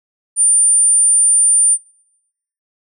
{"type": "tone", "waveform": "sine", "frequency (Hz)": 9180, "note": "D9", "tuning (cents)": -40, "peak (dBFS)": -8, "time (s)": [0.36, 1.78], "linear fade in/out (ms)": 50, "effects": ["noise-tail reverb RT60 0.9 s tail -23 dB re dry"]}